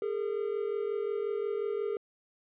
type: tone pair together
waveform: triangle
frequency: 408.4 / 454 Hz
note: G#4 / A#4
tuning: -29 / -46 cents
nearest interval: major second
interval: 183 cents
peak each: -30 / -32 dBFS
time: 0.02-1.97 s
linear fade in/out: 2 ms
effects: resampled to 8000 Hz

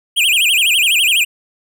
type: tone with vibrato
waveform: square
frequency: 2794 Hz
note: F7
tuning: in tune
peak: -11 dBFS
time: 0.16-1.25 s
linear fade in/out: 20 ms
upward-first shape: sine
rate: 12 Hz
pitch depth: 270 cents each way
effects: none

